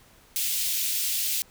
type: high-pass noise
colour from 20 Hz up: white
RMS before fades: -27 dBFS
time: 0.36-1.42 s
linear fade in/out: 0 ms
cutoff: 2500 Hz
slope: 24 dB/octave
effects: pink hiss -56 dBFS RMS until 1.5 s